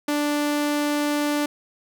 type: tone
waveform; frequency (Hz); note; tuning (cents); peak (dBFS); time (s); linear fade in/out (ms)
sawtooth; 293.7; D4; 0; -17; 0.08-1.46; 5
effects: none